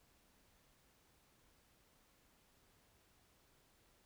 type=silence; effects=pink hiss -72 dBFS RMS until 4.05 s